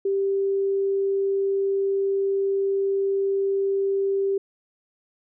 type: tone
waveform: sine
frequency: 392.5 Hz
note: G4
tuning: 2 cents sharp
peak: -20 dBFS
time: 0.05-4.38 s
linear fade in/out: 5 ms
effects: none